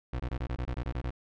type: tone bursts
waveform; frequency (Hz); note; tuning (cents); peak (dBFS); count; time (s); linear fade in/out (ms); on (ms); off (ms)
30% pulse; 61.74; B1; 0; -28; 11; 0.13-1.107; 5; 67; 24
effects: low-pass 3000 Hz 12 dB/octave